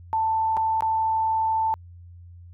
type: tone with dropouts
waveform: sine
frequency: 886 Hz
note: A5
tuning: 12 cents sharp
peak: -20 dBFS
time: 0.13-1.74 s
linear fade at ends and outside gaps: 0 ms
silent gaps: 0.568-0.573 / 0.807-0.823 s
effects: added 87 Hz sine -42 dBFS peak until 2.53 s